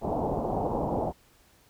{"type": "low-pass noise", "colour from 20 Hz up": "white", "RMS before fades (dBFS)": -29, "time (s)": [0.01, 1.13], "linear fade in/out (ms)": 50, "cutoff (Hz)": 890, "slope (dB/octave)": 48, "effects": ["pink hiss -61 dBFS RMS until 1.69 s"]}